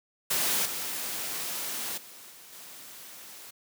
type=noise with level steps; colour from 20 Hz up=white; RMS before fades=-27 / -34 / -48 / -50 / -46 dBFS; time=0.3-3.51 s; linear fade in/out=10 ms; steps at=0.65 / 1.97 / 2.3 / 2.52 s; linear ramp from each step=10 ms; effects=high-pass 150 Hz 12 dB/octave